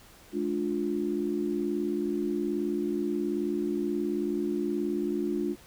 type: chord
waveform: sine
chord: D diminished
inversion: second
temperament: just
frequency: 211.4 / 293.7 / 352.4 Hz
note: Ab3 / D4 / F4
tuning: +31 / 0 / +16 cents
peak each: -33 / -31 / -30 dBFS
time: 0.32-5.56 s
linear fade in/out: 50 ms
effects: pink hiss -54 dBFS RMS until 5.66 s